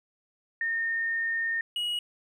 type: tone pair in turn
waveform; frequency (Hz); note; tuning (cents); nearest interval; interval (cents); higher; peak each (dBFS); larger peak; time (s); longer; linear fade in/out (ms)
sine / triangle; 1829 / 2903; A#6 / F#7; -33 / -34; minor sixth; 799; second; -26; neither; 0.61-1.61 / 1.76-1.99; first; 2
effects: none